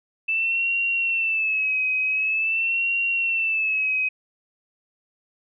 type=tone with vibrato; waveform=sine; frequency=2637 Hz; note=E7; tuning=in tune; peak=-20 dBFS; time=0.28-4.09 s; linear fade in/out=10 ms; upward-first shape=sine; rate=0.46 Hz; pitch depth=74 cents each way; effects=none